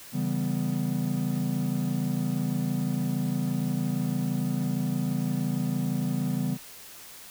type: chord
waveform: triangle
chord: C# half-diminished seventh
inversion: none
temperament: equal with one note detuned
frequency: 138.59 / 164.81 / 196 / 249.1 Hz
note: C#3 / E3 / G3 / B3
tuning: 0 / 0 / 0 / +15 cents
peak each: -29 dBFS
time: 0.12-6.58 s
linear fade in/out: 50 ms
effects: white hiss -46 dBFS RMS until 7.3 s